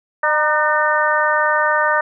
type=harmonic tone with a mistuned harmonic; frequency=302.6 Hz; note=D#4; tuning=48 cents flat; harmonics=2 / 3 / 4 / 5 / 6; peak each=-20 / -20 / -20 / -20 / -20 dBFS; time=0.23-2.01 s; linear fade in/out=5 ms; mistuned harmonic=3; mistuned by=+50 cents; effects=none